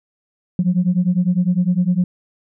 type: beating tone pair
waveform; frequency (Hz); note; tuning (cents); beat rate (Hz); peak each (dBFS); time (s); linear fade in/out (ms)
sine; 174.61 / 184.51; F3 / F#3; 0 / -5; 9.9; -16; 0.59-2.04; 2
effects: tanh soft clip ceiling -8 dBFS